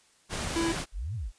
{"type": "noise", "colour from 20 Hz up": "pink", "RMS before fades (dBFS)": -33, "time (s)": [0.29, 0.86], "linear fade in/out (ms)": 50}
{"type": "tone", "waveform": "square", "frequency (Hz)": 331.9, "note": "E4", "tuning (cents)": 12, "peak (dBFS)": -27, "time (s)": [0.56, 0.72], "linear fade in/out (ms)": 0}
{"type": "exponential two-way sweep", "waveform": "sine", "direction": "up then down", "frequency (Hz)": [36.11, 123.9, 36.11], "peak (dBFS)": -31, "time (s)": [0.92, 1.32], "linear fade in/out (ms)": 50, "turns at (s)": 1.15}
{"effects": ["white hiss -63 dBFS RMS until 1.38 s", "resampled to 22050 Hz"]}